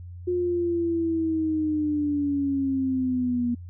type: linear sweep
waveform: sine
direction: down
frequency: 359 to 238.5 Hz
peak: -22 dBFS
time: 0.27-3.55 s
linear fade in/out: 10 ms
effects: added 88 Hz sine -37 dBFS peak until 3.69 s